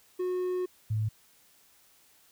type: tone pair in turn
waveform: triangle / sine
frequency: 364.2 / 108.28 Hz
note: F#4 / A2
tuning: -27 / -27 cents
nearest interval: octave + major sixth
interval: 2100 cents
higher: first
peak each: -26 dBFS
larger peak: neither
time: 0.19-0.66 / 0.9-1.09 s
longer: first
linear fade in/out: 10 ms
effects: white hiss -62 dBFS RMS until 2.31 s